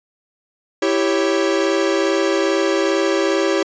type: chord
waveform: 45% pulse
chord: C# diminished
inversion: first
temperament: equal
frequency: 329.6 / 392 / 554.4 Hz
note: E4 / G4 / C#5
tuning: 0 / 0 / 0 cents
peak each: -20 / -19 / -21 dBFS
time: 0.82-3.63 s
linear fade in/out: 5 ms
effects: resampled to 16000 Hz